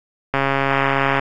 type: click train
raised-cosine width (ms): 0.5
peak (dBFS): -3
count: 118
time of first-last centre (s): 0.34-1.194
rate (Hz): 137
effects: AAC 48 kbps